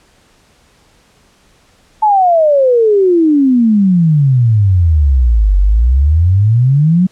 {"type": "exponential two-way sweep", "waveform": "sine", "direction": "down then up", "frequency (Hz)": [880, 46.25, 189.3], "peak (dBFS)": -6, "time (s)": [2.02, 7.07], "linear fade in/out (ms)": 10, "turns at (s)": 5.58, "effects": ["pink hiss -50 dBFS RMS until 7.11 s", "low-pass 9000 Hz 12 dB/octave"]}